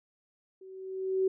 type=tone with level ramp; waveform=sine; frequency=379.1 Hz; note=F#4; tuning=42 cents sharp; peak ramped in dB=-47 to -22 dBFS; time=0.61-1.28 s; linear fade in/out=5 ms; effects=none